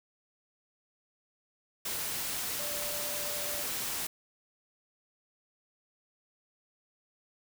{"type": "tone in noise", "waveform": "sine", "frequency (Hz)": 587.3, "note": "D5", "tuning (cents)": 0, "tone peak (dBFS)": -42, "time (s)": [2.59, 3.63], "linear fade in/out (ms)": 5, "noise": "white", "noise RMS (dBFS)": -35, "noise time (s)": [1.85, 4.07], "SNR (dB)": -10, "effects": []}